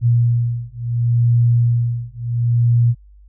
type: beating tone pair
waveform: sine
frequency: 118.4 / 119.11 Hz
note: A#2 / A#2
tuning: +27 / +38 cents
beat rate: 0.71 Hz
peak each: -16 dBFS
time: 0.01-2.95 s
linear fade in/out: 50 ms
effects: added 50 Hz sine -42 dBFS peak until 3.28 s